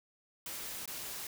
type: noise with dropouts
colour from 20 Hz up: white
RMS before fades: -42 dBFS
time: 0.46-1.27 s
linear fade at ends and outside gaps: 2 ms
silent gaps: 0.857-0.876 s
effects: none